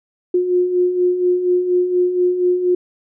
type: beating tone pair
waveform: sine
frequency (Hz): 356.1 / 360.3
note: F4 / F#4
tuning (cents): +34 / -46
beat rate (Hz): 4.2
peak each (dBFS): -22 / -14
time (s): 0.34-2.75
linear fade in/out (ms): 5
effects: none

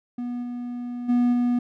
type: tone with level steps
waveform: triangle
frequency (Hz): 243.4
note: B3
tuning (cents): -25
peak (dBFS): -25 / -27 / -15 / -17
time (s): 0.18-1.59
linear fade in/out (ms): 5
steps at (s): 0.42 / 1.08 / 1.32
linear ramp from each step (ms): 20
effects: none

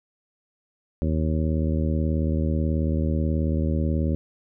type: harmonic tone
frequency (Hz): 78.4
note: D#2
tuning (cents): +14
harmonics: 1 / 2 / 3 / 4 / 5 / 6 / 7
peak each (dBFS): -23 / -27 / -28 / -32 / -36 / -40 / -35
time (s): 1.02-4.15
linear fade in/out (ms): 0
effects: none

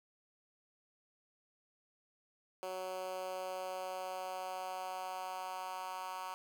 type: tone with high-pass filter sweep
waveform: 10% pulse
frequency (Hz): 185.8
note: F#3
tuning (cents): +7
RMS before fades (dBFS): -42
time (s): 2.63-6.34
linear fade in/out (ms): 0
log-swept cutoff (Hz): 480 to 960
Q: 2.6
effects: none

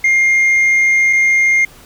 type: tone pair in turn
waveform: sine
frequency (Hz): 2119 / 2119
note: C7 / C7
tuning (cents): +21 / +21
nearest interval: unison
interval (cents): 0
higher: neither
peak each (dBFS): -6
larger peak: neither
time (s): 0.04-1.13 / 1.13-1.65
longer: first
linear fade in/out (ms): 5
effects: tanh soft clip ceiling -8 dBFS + pink hiss -42 dBFS RMS until 1.85 s

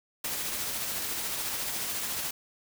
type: noise with tremolo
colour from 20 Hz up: white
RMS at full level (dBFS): -32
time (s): 0.24-2.31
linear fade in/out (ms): 5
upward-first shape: sine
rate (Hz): 14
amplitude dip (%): 25
effects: none

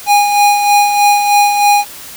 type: tone with tremolo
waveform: square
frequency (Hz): 820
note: G#5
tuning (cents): -22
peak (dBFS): -6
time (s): 0.06-1.85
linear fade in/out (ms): 50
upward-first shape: sine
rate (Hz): 3.2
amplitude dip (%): 50
effects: white hiss -31 dBFS RMS until 2.16 s

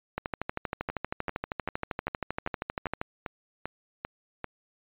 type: two click trains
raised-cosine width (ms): 0.5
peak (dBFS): -15 / -18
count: 37 / 10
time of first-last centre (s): 0.18-3.015 / 0.9-4.443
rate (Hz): 12.7 / 2.54
effects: resampled to 8000 Hz

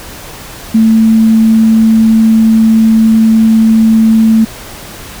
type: tone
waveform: sine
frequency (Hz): 222.4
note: A3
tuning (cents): +19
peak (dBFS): -3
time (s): 0.74-4.45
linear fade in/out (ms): 10
effects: pink hiss -28 dBFS RMS until 5.2 s

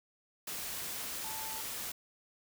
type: tone in noise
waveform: sine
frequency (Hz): 881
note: A5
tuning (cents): +2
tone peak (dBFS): -45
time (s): 1.24-1.61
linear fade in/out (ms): 5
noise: white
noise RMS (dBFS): -40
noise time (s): 0.47-1.92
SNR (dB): -8
effects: none

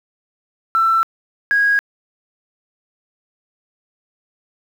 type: tone pair in turn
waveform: sine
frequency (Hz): 1337 / 1645.9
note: E6 / G#6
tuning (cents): +24 / -16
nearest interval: major third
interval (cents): 360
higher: second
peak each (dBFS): -11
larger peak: neither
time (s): 0.75-1.03 / 1.51-1.79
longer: neither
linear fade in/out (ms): 0
effects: tanh soft clip ceiling -7 dBFS + 7-bit

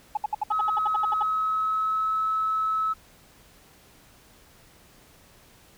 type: tone bursts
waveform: sine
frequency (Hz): 848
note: G#5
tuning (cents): +36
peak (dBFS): -21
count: 13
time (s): 0.15-1.228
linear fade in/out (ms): 5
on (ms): 22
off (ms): 66
type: tone with pitch glide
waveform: sine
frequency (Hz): 1279 to 1297.6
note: D#6 to E6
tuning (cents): +47 to -28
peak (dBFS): -22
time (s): 0.5-2.94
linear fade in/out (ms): 20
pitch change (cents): +25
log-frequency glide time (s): 1.16-2.21
effects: tanh soft clip ceiling -16 dBFS + pink hiss -55 dBFS RMS until 5.77 s

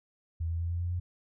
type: tone with pitch steps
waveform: sine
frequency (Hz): 82.41 / 83.61 / 84.82 / 86.06 / 87.31 / 88.58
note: E2 / E2 / E2 / F2 / F2 / F2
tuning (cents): 0 / +25 / +50 / -25 / 0 / +25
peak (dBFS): -29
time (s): 0.4-1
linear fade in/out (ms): 10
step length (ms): 100
effects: none

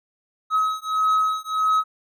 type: beating tone pair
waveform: triangle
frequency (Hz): 1276 / 1277.6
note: D#6 / D#6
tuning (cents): +43 / +45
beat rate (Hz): 1.6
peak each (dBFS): -20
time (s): 0.5-1.84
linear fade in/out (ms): 50
effects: none

